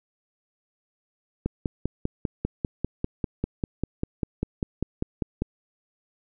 click train, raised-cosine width 3 ms, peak -12 dBFS, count 21, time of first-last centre 1.46-5.42 s, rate 5.05 Hz, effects none

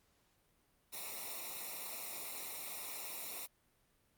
white noise with comb filter, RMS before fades -44 dBFS, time 0.92-3.47 s, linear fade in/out 20 ms, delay 0.63 ms, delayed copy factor -0.95, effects pink hiss -74 dBFS RMS until 4.17 s + Opus 48 kbps

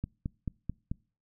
click train, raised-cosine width 5 ms, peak -20 dBFS, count 5, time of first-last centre 0.04-0.915 s, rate 4.57 Hz, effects noise-tail reverb RT60 0.4 s tail -26 dB re dry

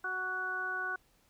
harmonic tone with a mistuned harmonic, 370 Hz, F#4, in tune, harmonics 1 / 2 / 3 / 4, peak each -46 / -44 / -41 / -34 dBFS, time 0.04-0.96 s, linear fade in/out 5 ms, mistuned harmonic 3, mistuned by +22 cents, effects pink hiss -69 dBFS RMS until 1.29 s

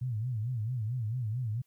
sine tone with vibrato, 116.6 Hz, A#2, 1 cent sharp, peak -30 dBFS, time 0.01-1.62 s, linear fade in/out 10 ms, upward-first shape sine, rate 4.5 Hz, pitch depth 180 cents each way, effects white hiss -75 dBFS RMS until 1.66 s

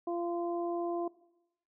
harmonic tone, 344.3 Hz, F4, 25 cents flat, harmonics 1 / 2 / 3, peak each -33 / -37 / -44 dBFS, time 0.07-1.08 s, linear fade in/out 5 ms, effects noise-tail reverb RT60 0.9 s tail -19 dB re dry

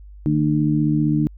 harmonic tone, 75.4 Hz, D2, 46 cents sharp, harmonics 2 / 3 / 4, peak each -19 / -23 / -19 dBFS, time 0.26-1.27 s, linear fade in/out 0 ms, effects added 50 Hz sine -38 dBFS peak until 1.37 s

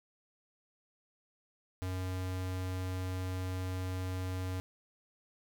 square tone, 92.5 Hz, F#2, in tune, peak -35 dBFS, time 1.82-4.6 s, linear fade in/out 0 ms, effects 11-bit

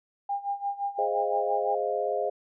sine tone with tremolo, 803 Hz, G5, 41 cents sharp, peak -25 dBFS, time 0.29-1.75 s, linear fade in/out 5 ms, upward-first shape sine, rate 5.8 Hz, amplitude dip 85%
sine chord, F minor seventh, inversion first, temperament equal, 415.3 / 523.3 / 622.3 / 698.5 Hz, Ab4 / C5 / Eb5 / F5, 0 / 0 / 0 / 0 cents, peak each -31 dBFS, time 0.98-2.3 s, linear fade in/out 10 ms
effects none

